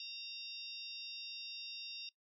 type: harmonic tone with a mistuned harmonic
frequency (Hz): 922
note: A#5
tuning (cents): -19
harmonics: 3 / 4 / 5 / 6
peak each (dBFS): -49 / -48 / -51 / -50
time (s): 0-2.09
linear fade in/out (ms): 2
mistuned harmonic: 5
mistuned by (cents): +71
effects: noise-tail reverb RT60 0.1 s tail -20 dB re dry